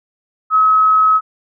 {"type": "tone", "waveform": "sine", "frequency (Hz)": 1281, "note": "E6", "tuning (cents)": -50, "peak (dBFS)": -8, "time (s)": [0.5, 1.21], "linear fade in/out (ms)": 50, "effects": []}